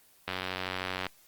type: click train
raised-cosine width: 0.3 ms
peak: -16 dBFS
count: 74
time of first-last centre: 0.28-1.067 s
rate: 92.8 Hz
effects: white hiss -61 dBFS RMS until 1.27 s + Opus 24 kbps